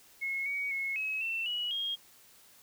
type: tone with pitch steps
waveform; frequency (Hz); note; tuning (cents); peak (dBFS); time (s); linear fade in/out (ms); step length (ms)
sine; 2174 / 2248 / 2179 / 2563 / 2686 / 2922 / 3248; C#7 / C#7 / C#7 / E7 / E7 / F#7 / G#7; -34 / +24 / -30 / -49 / +32 / -22 / -39; -31; 0.21-1.96; 20; 250
effects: white hiss -59 dBFS RMS until 2.62 s